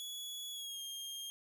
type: tone with pitch glide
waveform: sawtooth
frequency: 3384 to 3218 Hz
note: G#7 to G7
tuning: +32 to +45 cents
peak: -39 dBFS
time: 0-1.3 s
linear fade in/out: 0 ms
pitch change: -87 cents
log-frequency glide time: 0.52-0.81 s
effects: none